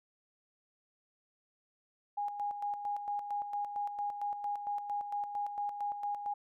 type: tone with tremolo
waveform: sine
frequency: 820 Hz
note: G#5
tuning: 22 cents flat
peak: -32 dBFS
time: 2.17-6.34 s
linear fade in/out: 10 ms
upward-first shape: square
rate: 4.4 Hz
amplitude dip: 55%
effects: none